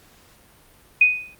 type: tone with exponential decay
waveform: sine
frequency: 2491 Hz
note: D#7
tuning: 1 cent sharp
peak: -8 dBFS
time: 1.01-1.35 s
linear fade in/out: 5 ms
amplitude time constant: 72 ms
effects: pink hiss -53 dBFS RMS until 1.39 s + Opus 48 kbps